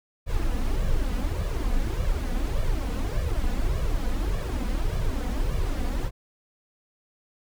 brown noise with flanger, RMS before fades -25 dBFS, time 0.26-6.11 s, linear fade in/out 50 ms, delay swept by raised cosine 1.7 to 4.1 ms, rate 1.7 Hz, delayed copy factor +0.7, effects none

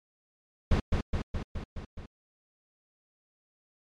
brown noise with echo, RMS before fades -23 dBFS, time 0.71-0.8 s, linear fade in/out 5 ms, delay 210 ms, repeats 6, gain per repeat -3 dB, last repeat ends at 2.06 s, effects low-pass 5000 Hz 12 dB/octave + MP3 64 kbps

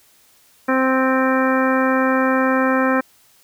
harmonic tone, 261.6 Hz, C4, in tune, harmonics 1 / 2 / 3 / 4 / 5 / 6 / 7 / 9, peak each -18 / -20 / -27 / -24 / -24 / -25 / -26 / -32 dBFS, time 0.68-3.01 s, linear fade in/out 10 ms, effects white hiss -54 dBFS RMS until 3.43 s

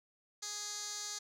15% pulse tone with band-pass filter, 414.5 Hz, G#4, 3 cents flat, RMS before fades -42 dBFS, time 0.42-1.19 s, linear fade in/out 10 ms, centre 5800 Hz, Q 4.7, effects none

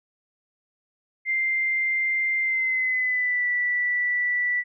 sine tone with pitch glide, 2093 to 1964.2 Hz, C7 to B6, 0 to -10 cents, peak -21 dBFS, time 1.25-4.64 s, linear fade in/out 50 ms, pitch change -110 cents, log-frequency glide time 2.41-3.47 s, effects none

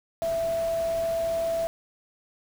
sine tone in noise, 663 Hz, E5, 10 cents sharp, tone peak -24 dBFS, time 0.22-1.67 s, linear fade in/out 0 ms, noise pink, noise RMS -41 dBFS, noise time 0.22-1.67 s, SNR +14 dB, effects none

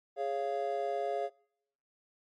triangle chord, Db major, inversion second, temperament just, 415.8 / 554.4 / 693 Hz, Ab4 / Db5 / F5, +2 / 0 / -14 cents, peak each -34 / -34 / -32 dBFS, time 0.16-1.3 s, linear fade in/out 50 ms, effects noise-tail reverb RT60 0.8 s tail -26 dB re dry + MP3 48 kbps

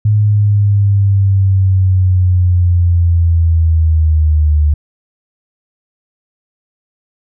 sine linear sweep, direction down, 106.1 to 74.1 Hz, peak -7 dBFS, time 0.05-4.74 s, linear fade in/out 5 ms, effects none

